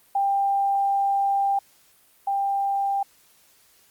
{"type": "tone pair in turn", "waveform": "sine", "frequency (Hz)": [793, 793], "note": ["G5", "G5"], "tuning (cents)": [20, 20], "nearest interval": "unison", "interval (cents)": 0, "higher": "neither", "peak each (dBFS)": [-19, -21], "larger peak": "first", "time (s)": [[0.15, 1.59], [2.27, 3.03]], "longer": "first", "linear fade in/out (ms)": 5, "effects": ["white hiss -58 dBFS RMS until 3.9 s", "Opus 32 kbps"]}